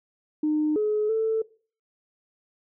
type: tone with pitch steps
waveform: sine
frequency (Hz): 304.8 / 424.3 / 443.2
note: D#4 / G#4 / A4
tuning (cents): -36 / +37 / +13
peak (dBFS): -20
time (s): 0.43-1.42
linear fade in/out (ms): 5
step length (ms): 330
effects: noise-tail reverb RT60 0.4 s tail -21 dB re dry + tanh soft clip ceiling -16 dBFS